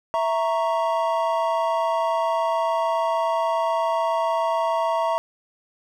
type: chord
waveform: triangle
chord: A# diminished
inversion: second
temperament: equal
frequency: 659.3 / 932.3 / 1108.7 Hz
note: E5 / A#5 / C#6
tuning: 0 / 0 / 0 cents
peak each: -21 / -22 / -26 dBFS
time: 0.14-5.18 s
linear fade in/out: 0 ms
effects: none